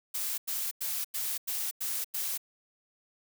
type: noise bursts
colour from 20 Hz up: blue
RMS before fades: -33 dBFS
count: 7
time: 0.14-2.378 s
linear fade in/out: 10 ms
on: 240 ms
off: 93 ms
effects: none